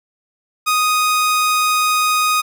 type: tone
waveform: sawtooth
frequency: 1245 Hz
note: D#6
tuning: 1 cent sharp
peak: -10 dBFS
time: 0.66-2.42 s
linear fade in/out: 20 ms
effects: none